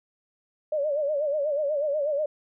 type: tone with vibrato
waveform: sine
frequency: 587.3 Hz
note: D5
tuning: in tune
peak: -23 dBFS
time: 0.72-2.26 s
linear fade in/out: 5 ms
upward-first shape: sine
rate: 8.2 Hz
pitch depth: 100 cents each way
effects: none